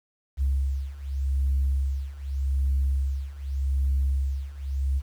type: beating tone pair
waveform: sine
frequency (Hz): 67.5 / 68.34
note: C#2 / C#2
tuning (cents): -45 / -24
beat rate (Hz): 0.84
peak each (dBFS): -26 / -24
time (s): 0.37-5.02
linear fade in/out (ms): 50
effects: tanh soft clip ceiling -17 dBFS + 9-bit